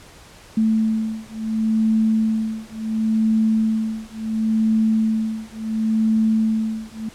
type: beating tone pair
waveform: sine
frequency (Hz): 220 / 220.71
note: A3 / A3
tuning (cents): 0 / +6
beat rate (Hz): 0.71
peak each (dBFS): -20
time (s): 0.57-7.09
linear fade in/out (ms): 5
effects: pink hiss -45 dBFS RMS until 7.14 s + low-pass 10000 Hz 12 dB/octave

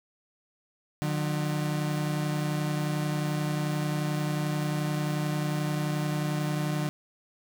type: tone pair together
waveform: 35% pulse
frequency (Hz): 150.37 / 181.7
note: D3 / F#3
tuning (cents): +41 / -31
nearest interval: minor third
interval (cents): 328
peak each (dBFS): -26 / -32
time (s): 1.02-6.89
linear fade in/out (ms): 0
effects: none

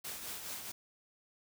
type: noise with tremolo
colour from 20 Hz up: white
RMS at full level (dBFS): -41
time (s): 0.04-0.72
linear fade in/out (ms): 10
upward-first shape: triangle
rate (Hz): 4.7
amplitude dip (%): 50
effects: none

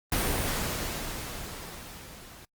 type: noise with level ramp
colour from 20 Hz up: pink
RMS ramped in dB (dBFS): -26 to -49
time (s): 0.12-2.45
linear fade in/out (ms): 2
effects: noise-tail reverb RT60 0.1 s tail -26 dB re dry + Opus 32 kbps

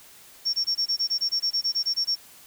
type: tone bursts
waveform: sine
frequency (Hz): 5490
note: F8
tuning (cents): -31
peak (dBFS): -21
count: 16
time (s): 0.45-2.157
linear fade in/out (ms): 20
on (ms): 87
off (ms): 21
effects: white hiss -50 dBFS RMS until 2.46 s

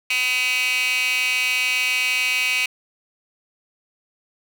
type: tone with high-pass filter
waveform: 15% pulse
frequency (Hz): 253.1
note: B3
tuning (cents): +43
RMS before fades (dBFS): -21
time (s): 0.1-2.66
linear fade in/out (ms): 5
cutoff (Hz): 2500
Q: 4.4
effects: none

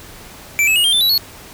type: tone with pitch steps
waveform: square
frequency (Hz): 2334 / 2590 / 2873 / 3188 / 3538 / 3925 / 4355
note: D7 / E7 / F7 / G7 / A7 / B7 / C#8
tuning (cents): -11 / -31 / +48 / +28 / +9 / -11 / -31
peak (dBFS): -12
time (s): 0.59-1.178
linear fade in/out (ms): 0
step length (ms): 84
effects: pink hiss -38 dBFS RMS until 1.53 s

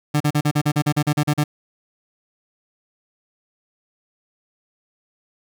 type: tone bursts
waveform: 30% pulse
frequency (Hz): 148.5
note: D3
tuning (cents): +20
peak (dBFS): -13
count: 13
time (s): 0.14-1.44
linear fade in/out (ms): 10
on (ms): 64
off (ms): 39
effects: none

